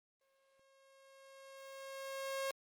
sawtooth tone with exponential growth, 541 Hz, C#5, 42 cents flat, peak -32 dBFS, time 0.21-2.51 s, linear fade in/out 2 ms, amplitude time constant 500 ms, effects Opus 24 kbps

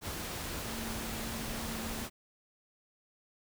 sine tone in noise, 226 Hz, A3, 47 cents sharp, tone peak -42 dBFS, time 0.65-2.08 s, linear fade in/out 50 ms, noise pink, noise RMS -39 dBFS, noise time 0.01-2.1 s, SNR -6 dB, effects none

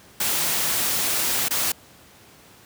white noise with dropouts, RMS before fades -23 dBFS, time 0.2-1.72 s, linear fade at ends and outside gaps 5 ms, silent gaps 1.485-1.507 s, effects pink hiss -50 dBFS RMS until 2.65 s + high-pass 80 Hz 12 dB/octave

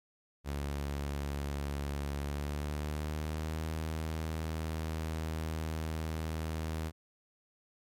sawtooth tone with pitch glide, 71.2 to 79.46 Hz, C#2 to D#2, +47 to +37 cents, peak -30 dBFS, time 0.44-6.92 s, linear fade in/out 50 ms, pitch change +190 cents, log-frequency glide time 2.18-3.64 s, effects MP3 64 kbps

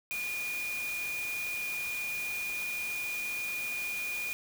sine tone in noise, 2438 Hz, D#7, 36 cents flat, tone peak -33 dBFS, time 0.11-4.33 s, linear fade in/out 0 ms, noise white, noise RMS -42 dBFS, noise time 0.11-4.33 s, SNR +6 dB, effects none

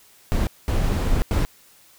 brown noise bursts at uneven times, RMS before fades -20 dBFS, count 3, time 0.32-0.47 / 0.68-1.22 / 1.31-1.45 s, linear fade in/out 0 ms, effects white hiss -53 dBFS RMS until 1.98 s

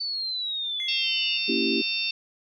sine exponential sweep, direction down, 4552 to 2809 Hz, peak -27 dBFS, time 0-1.38 s, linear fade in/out 10 ms
triangle tone with exponential decay, 2093 Hz, C7, in tune, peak -32 dBFS, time 0.8-2.09 s, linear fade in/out 0 ms, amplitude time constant 280 ms
harmonic tone, 900 Hz, A5, 39 cents sharp, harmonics 3 / 4 / 5 / 6, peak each -28 / -30 / -32 / -34 dBFS, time 0.88-2.11 s, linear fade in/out 5 ms
sine chord, A# diminished seventh, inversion none, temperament equal with one note detuned, 233.1 / 280.1 / 329.6 / 392 Hz, A#3 / C#4 / E4 / G4, 0 / +18 / 0 / 0 cents, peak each -29 dBFS, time 1.48-1.82 s, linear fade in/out 10 ms
effects none

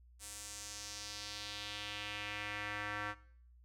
square tone with band-pass filter sweep, 103.83 Hz, G#2, in tune, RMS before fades -44 dBFS, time 0.19-3.15 s, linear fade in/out 50 ms, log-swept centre 8800 to 1500 Hz, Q 2, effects noise-tail reverb RT60 0.6 s tail -20 dB re dry + added 60 Hz sine -59 dBFS peak until 3.64 s

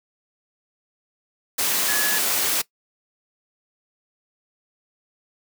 sine tone in noise, 1698 Hz, G#6, 38 cents sharp, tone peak -24 dBFS, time 1.88-2.19 s, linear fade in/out 10 ms, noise white, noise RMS -22 dBFS, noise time 1.58-2.62 s, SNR -5 dB, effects noise-tail reverb RT60 0.1 s tail -20 dB re dry + high-pass 200 Hz 12 dB/octave

